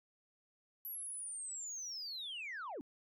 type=linear sweep; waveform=sine; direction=down; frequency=11840 to 232 Hz; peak=-40 dBFS; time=0.85-2.81 s; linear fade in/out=0 ms; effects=tanh soft clip ceiling -39 dBFS